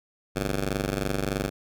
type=ring-modulated tone; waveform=10% pulse; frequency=98.2 Hz; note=G2; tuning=4 cents sharp; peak=-15 dBFS; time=0.35-1.5 s; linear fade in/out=20 ms; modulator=37.5 Hz; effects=none